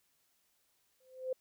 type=tone with exponential growth; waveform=sine; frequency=516 Hz; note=C5; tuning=24 cents flat; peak=-30 dBFS; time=1-1.33 s; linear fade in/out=5 ms; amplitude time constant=71 ms; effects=white hiss -75 dBFS RMS until 1.4 s